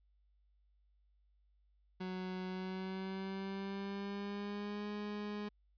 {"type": "tone with pitch glide", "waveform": "30% pulse", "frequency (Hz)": [185, 207.7], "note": ["F#3", "G#3"], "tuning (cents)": [0, 0], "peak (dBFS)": -37, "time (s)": [2, 5.49], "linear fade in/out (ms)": 10, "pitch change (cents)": 200, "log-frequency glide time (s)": [2.47, 4.88], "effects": ["added 50 Hz sine -69 dBFS peak until 5.77 s", "resampled to 11025 Hz"]}